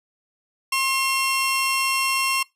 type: tone pair together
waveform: sawtooth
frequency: 1066.2 / 2728 Hz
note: C6 / F7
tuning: +32 / -41 cents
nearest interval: octave + major third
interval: 1627 cents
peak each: -19 dBFS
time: 0.72-2.43 s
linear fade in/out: 5 ms
effects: noise-tail reverb RT60 0.2 s tail -23 dB re dry + resampled to 32000 Hz